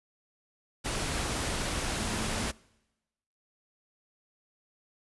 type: tone in noise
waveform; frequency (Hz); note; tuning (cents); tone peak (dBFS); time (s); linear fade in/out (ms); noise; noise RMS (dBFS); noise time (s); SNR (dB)
sine; 220; A3; 0; -40; 1.99-2.49; 20; pink; -32; 0.84-2.52; -11
effects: noise-tail reverb RT60 1.0 s tail -24 dB re dry + resampled to 24000 Hz